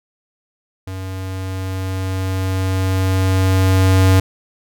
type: tone with level ramp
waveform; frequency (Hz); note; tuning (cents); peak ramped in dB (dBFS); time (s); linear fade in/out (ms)
square; 94.4; F#2; +35; -26 to -9; 0.87-4.2; 5
effects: none